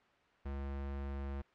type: tone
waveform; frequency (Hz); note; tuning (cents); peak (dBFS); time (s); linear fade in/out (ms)
square; 69.3; C#2; 0; -39; 0.45-1.42; 10
effects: white hiss -67 dBFS RMS until 1.54 s + low-pass 2000 Hz 12 dB/octave